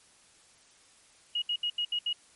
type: tone bursts at uneven times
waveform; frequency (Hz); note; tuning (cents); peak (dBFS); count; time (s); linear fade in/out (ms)
sine; 2888; F#7; -43; -27; 6; 1.35-1.42 / 1.49-1.56 / 1.63-1.7 / 1.78-1.85 / 1.92-1.99 / 2.06-2.13; 5
effects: white hiss -60 dBFS RMS until 2.35 s + MP3 48 kbps